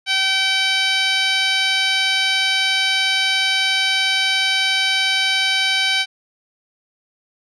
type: tone with band-pass filter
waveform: 10% pulse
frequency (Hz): 769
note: G5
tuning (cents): -33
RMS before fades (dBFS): -18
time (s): 0.06-6.06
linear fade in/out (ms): 50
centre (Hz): 3200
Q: 0.82
effects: resampled to 24000 Hz